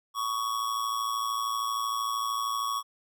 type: tone with amplitude modulation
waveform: square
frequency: 1119 Hz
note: C#6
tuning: 16 cents sharp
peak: -26 dBFS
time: 0.14-2.83 s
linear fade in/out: 50 ms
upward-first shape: sine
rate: 113 Hz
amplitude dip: 60%
effects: none